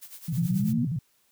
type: noise with tremolo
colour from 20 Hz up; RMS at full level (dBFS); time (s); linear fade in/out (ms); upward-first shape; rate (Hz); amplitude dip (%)
blue; -42; 0.01-0.74; 20; sine; 9.2; 75
type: tone with vibrato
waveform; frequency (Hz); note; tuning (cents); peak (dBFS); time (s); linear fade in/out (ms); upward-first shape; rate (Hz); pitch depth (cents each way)
sine; 144.7; D3; -25; -26; 0.28-0.99; 5; square; 11; 240
type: exponential sweep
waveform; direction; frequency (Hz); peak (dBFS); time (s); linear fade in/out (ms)
sine; up; 163.5 to 246.9; -24; 0.38-0.85; 5
effects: white hiss -67 dBFS RMS until 1.31 s